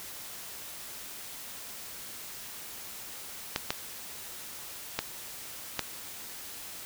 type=clicks; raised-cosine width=0.2 ms; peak=-10 dBFS; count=4; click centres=3.561 / 3.705 / 4.99 / 5.793 s; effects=white hiss -43 dBFS RMS until 6.85 s